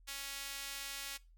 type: tone with high-pass filter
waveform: sawtooth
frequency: 277.2 Hz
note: C#4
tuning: in tune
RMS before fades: -44 dBFS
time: 0.07-1.18 s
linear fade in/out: 20 ms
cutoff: 2500 Hz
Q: 0.64
effects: noise-tail reverb RT60 0.3 s tail -22 dB re dry + added 41 Hz sine -59 dBFS peak until 1.37 s